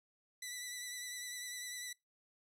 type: tone with vibrato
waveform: 10% pulse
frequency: 1975.5 Hz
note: B6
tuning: in tune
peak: -33 dBFS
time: 0.42-1.93 s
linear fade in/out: 5 ms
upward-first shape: sine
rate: 10 Hz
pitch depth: 28 cents each way
effects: noise-tail reverb RT60 0.2 s tail -24 dB re dry + low-pass 12000 Hz 12 dB/octave